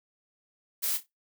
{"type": "noise with echo", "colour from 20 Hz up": "blue", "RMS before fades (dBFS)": -29, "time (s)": [0.82, 0.98], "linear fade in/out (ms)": 20, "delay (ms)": 29, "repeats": 3, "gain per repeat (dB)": -12, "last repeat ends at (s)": 1.067, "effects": ["noise-tail reverb RT60 0.2 s tail -24 dB re dry"]}